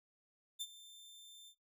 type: tone with ADSR envelope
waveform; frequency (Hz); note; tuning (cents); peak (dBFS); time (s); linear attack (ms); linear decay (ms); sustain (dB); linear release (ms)
sawtooth; 3569; A7; +24; -35; 0.59-1.55; 23; 47; -17; 74
effects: noise-tail reverb RT60 0.2 s tail -22 dB re dry